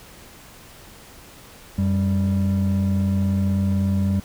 triangle tone pair together, 92 / 195.84 Hz, F#2 / G3, -9 / -1 cents, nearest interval octave + minor second, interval 1308 cents, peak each -18 dBFS, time 1.78-4.2 s, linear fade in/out 5 ms, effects tanh soft clip ceiling -9 dBFS + pink hiss -45 dBFS RMS until 4.24 s

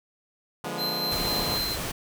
10% pulse chord, D diminished seventh, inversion none, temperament equal with one note detuned, 146.83 / 174.61 / 207.7 / 242.4 Hz, D3 / F3 / Ab3 / Cb4, 0 / 0 / 0 / -32 cents, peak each -29 / -27 / -28 / -29 dBFS, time 0.64-1.58 s, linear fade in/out 2 ms
square tone with tremolo, 4104 Hz, C8, 34 cents flat, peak -27 dBFS, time 0.77-1.78 s, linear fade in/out 50 ms, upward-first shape square, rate 4 Hz, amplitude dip 25%
pink noise, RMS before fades -32 dBFS, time 1.11-1.92 s, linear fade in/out 10 ms
effects none

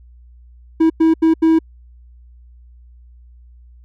triangle tone bursts at uneven times, 323.3 Hz, E4, 34 cents flat, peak -7 dBFS, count 4, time 0.8-0.9 / 1-1.14 / 1.22-1.34 / 1.42-1.59 s, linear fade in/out 10 ms, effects added 60 Hz sine -41 dBFS peak until 3.84 s

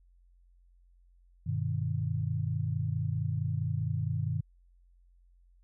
sine chord, G augmented, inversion none, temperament just, 98 / 122.5 / 153.12 Hz, G2 / B2 / D#3, 0 / -14 / -27 cents, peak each -33 dBFS, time 1.46-4.41 s, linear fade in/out 10 ms, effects added 44 Hz sine -59 dBFS peak until 5.63 s

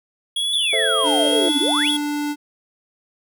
square tone with vibrato, 3322 Hz, G#7, in tune, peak -20 dBFS, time 0.36-1.97 s, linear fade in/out 5 ms, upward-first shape sine, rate 0.93 Hz, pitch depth 60 cents each way
sine exponential two-way sweep, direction down then up, 3729 to 261.6 to 3729 Hz, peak -21 dBFS, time 0.53-1.91 s, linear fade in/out 5 ms, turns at 1.58 s
triangle chord, A minor, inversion none, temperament just, 440 / 528 / 660 Hz, A4 / C5 / E5, 0 / +16 / +2 cents, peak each -23 dBFS, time 0.73-1.49 s, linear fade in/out 2 ms
square tone, 293.7 Hz, D4, in tune, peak -22 dBFS, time 1.03-2.36 s, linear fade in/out 50 ms
effects none

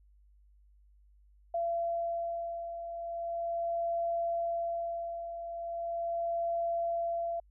sine beating tone pair, 679 / 679.39 Hz, F5 / F5, -49 / -48 cents, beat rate 0.39 Hz, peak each -39 / -32 dBFS, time 1.54-7.4 s, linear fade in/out 5 ms, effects added 50 Hz sine -59 dBFS peak until 7.5 s

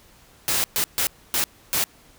white noise bursts at uneven times, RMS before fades -22 dBFS, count 5, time 0.48-0.64 / 0.76-0.84 / 0.98-1.07 / 1.34-1.44 / 1.73-1.84 s, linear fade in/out 0 ms, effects pink hiss -53 dBFS RMS until 2.18 s

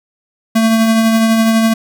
square tone with tremolo, 224.2 Hz, A3, 33 cents sharp, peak -8 dBFS, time 0.55-1.74 s, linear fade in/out 10 ms, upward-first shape triangle, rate 12 Hz, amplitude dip 35%, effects none

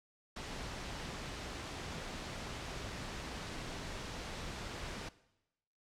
pink noise, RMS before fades -43 dBFS, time 0.36-5.09 s, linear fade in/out 5 ms, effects noise-tail reverb RT60 0.9 s tail -18 dB re dry + low-pass 6000 Hz 12 dB/octave

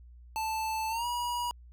square tone with pitch glide, 880 to 965.2 Hz, A5 to B5, 0 to -40 cents, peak -31 dBFS, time 0.36-1.51 s, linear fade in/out 0 ms, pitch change +160 cents, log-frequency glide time 0.89-1.06 s, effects added 60 Hz sine -49 dBFS peak until 1.72 s

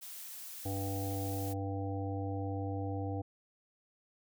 blue noise, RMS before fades -46 dBFS, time 0.01-1.54 s, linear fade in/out 20 ms
harmonic tone, 98 Hz, G2, in tune, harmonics 1 / 3 / 5 / 7 / 8, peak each -36 / -40 / -43 / -47 / -45 dBFS, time 0.65-3.22 s, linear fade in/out 10 ms
effects none

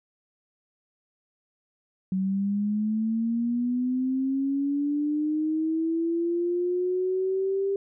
sine linear sweep, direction up, 186.9 to 396.4 Hz, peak -23 dBFS, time 2.12-7.76 s, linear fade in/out 2 ms, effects none

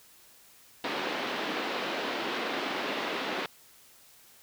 pink band-pass noise, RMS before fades -33 dBFS, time 0.84-3.46 s, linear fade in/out 2 ms, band 250 to 4000 Hz, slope 24 dB/octave, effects white hiss -57 dBFS RMS until 4.42 s

